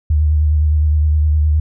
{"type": "tone with vibrato", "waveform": "sine", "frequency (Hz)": 76, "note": "D#2", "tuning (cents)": -40, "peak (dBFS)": -10, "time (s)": [0.1, 1.6], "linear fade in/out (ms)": 5, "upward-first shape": "triangle", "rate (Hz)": 9.7, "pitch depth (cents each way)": 47, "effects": []}